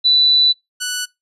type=tone pair in turn; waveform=sine / 10% pulse; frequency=3975 / 1482.1 Hz; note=B7 / F#6; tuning=+10 / +2 cents; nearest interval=octave + perfect fourth; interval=1708 cents; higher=first; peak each=-10 / -12 dBFS; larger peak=first; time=0.04-0.53 / 0.8-1.06 s; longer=first; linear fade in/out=20 ms; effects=noise-tail reverb RT60 0.2 s tail -23 dB re dry + resampled to 32000 Hz